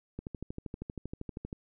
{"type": "click train", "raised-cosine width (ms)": 3, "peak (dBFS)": -25, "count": 18, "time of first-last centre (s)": [0.19, 1.529], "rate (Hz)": 12.7, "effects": []}